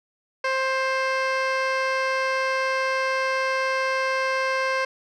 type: tone with low-pass filter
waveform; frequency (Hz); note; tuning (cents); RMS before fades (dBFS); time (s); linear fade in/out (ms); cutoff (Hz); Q
15% pulse; 527; C5; +12; -24; 0.44-4.85; 5; 3800; 1.1
effects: none

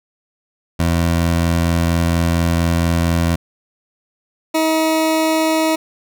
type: tone pair in turn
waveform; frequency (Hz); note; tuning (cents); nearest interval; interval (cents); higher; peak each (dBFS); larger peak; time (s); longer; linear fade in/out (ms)
20% pulse; 84.3 / 318.3; E2 / D#4; +39 / +39; octave + major seventh; 2300; second; -9; neither; 0.79-3.36 / 4.54-5.76; first; 10
effects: none

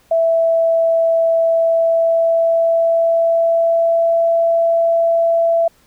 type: tone with pitch glide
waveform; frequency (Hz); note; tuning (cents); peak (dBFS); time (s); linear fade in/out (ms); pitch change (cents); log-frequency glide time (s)
sine; 660 to 668.4; E5 to E5; +2 to +24; -11; 0.11-5.68; 5; +22; 1.39-4.22
effects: pink hiss -54 dBFS RMS until 5.86 s

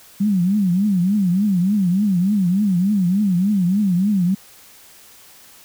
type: tone with vibrato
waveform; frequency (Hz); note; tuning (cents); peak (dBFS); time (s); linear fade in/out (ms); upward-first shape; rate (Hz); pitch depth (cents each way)
sine; 191.8; G3; -37; -14; 0.2-4.35; 10; triangle; 3.4; 210
effects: white hiss -46 dBFS RMS until 5.64 s

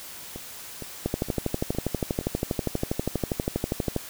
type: two click trains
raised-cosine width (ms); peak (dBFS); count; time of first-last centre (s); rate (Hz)
2; -11 / -22; 37 / 5; 1.06-3.963 / 0.36-2.212; 12.4 / 2.16
effects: white hiss -41 dBFS RMS until 4.09 s

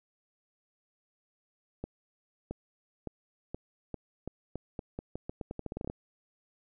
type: accelerating click train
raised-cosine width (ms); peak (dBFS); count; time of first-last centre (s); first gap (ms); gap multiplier
2; -23; 21; 1.84-5.899; 670; 0.84
effects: none

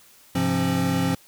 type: tone cluster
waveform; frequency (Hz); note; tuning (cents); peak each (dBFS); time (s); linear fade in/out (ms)
square; 101.7 / 130.9 / 173.3 / 268.1; G#2 / C3 / F3 / C4; -36 / +1 / -13 / +42; -31 / -30 / -25 / -25; 0.35-1.15; 5
effects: white hiss -53 dBFS RMS until 1.27 s

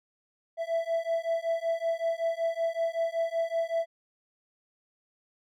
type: beating tone pair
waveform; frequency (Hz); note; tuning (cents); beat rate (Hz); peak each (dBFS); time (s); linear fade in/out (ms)
triangle; 661 / 666.3; E5 / E5; +5 / +18; 5.3; -28; 0.57-3.86; 50
effects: none

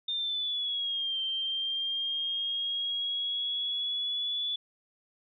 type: linear two-way sweep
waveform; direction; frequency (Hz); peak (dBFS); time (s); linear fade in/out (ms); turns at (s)
sine; down then up; 3631 to 3136 to 3450; -29; 0.08-4.56; 5; 1.21
effects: none

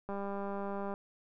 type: click train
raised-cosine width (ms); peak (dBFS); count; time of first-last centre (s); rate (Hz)
1; -26; 170; 0.09-0.939; 199
effects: none

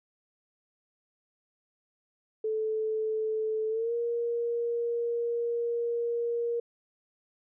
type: tone with pitch glide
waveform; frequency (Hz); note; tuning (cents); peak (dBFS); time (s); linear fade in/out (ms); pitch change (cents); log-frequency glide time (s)
sine; 436.6 to 470.6; A4 to A#4; -13 to +16; -27; 2.44-6.6; 5; +129; 3.69-3.93
effects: none

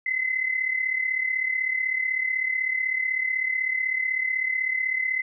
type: tone pair together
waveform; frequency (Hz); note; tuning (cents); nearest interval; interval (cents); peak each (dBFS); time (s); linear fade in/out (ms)
sine; 2013 / 2049; B6 / C7; +33 / -37; unison; 30; -29 / -24; 0.06-5.22; 5
effects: none

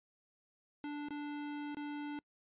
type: tone with dropouts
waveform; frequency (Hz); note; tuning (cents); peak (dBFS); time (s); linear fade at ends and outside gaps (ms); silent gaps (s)
square; 293; D4; -4; -40; 0.84-2.19; 1; 1.086-1.106 / 1.747-1.769
effects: noise-tail reverb RT60 0.1 s tail -26 dB re dry + resampled to 8000 Hz

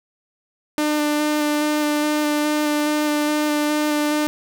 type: tone with vibrato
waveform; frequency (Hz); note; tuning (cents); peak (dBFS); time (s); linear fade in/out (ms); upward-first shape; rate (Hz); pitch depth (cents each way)
sawtooth; 299.2; D4; +32; -14; 0.78-4.27; 0; square; 2.4; 10
effects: none

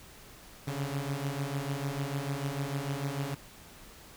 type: beating tone pair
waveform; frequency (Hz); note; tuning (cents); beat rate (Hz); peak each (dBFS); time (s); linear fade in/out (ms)
sawtooth; 136.5 / 143.2; C#3 / D3; -26 / -43; 6.7; -31; 0.67-3.35; 10
effects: pink hiss -52 dBFS RMS until 4.16 s

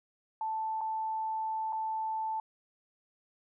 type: tone with dropouts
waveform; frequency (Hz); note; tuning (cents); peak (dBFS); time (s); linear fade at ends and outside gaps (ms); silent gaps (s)
sine; 880; A5; 0; -31; 0.41-2.4; 2; 0.809-0.813 / 1.725-1.729
effects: none

